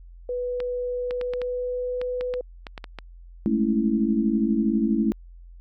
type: tone with pitch glide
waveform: sine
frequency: 493.9 to 498.5 Hz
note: B4 to B4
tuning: 0 to +16 cents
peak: -25 dBFS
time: 0.29-2.41 s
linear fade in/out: 2 ms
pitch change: +16 cents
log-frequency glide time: 1.03-2.06 s
type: clicks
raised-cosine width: 0.3 ms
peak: -19 dBFS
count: 12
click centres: 0.603 / 1.109 / 1.213 / 1.336 / 1.417 / 2.015 / 2.21 / 2.339 / 2.668 / 2.778 / 2.842 / 2.987 s
type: chord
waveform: sine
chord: A major seventh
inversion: third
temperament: equal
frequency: 207.7 / 220 / 277.2 / 329.6 Hz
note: G#3 / A3 / C#4 / E4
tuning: 0 / 0 / 0 / 0 cents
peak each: -27 / -22 / -27 / -26 dBFS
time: 3.46-5.12 s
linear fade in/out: 0 ms
effects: added 43 Hz sine -42 dBFS peak until 5.6 s